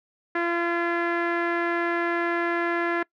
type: tone with low-pass filter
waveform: sawtooth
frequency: 342.1 Hz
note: F4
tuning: 36 cents flat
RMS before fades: -25 dBFS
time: 0.35-3.03 s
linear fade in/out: 5 ms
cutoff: 1800 Hz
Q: 4
effects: noise-tail reverb RT60 0.1 s tail -24 dB re dry